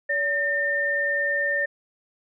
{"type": "tone pair together", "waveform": "sine", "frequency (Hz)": [570, 1809.6], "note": ["C#5", "A6"], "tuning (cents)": [48, 48], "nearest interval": "octave + minor sixth", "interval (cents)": 2000, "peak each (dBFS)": [-28, -22], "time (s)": [0.09, 1.66], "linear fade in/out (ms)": 10, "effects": []}